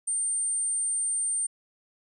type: tone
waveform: sine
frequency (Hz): 8880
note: C#9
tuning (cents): +2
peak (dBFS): -25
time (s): 0.07-1.47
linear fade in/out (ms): 10
effects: none